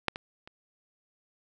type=clicks; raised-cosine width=0.3 ms; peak=-9 / -20 / -30 dBFS; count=3; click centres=0.083 / 0.159 / 0.475 s; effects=none